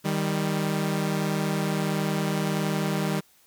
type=tone pair together; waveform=sawtooth; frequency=155.56 / 197.07 Hz; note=D#3 / G3; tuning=0 / +9 cents; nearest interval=major third; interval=409 cents; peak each=-23 dBFS; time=0.04-3.21 s; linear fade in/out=20 ms; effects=white hiss -60 dBFS RMS until 3.46 s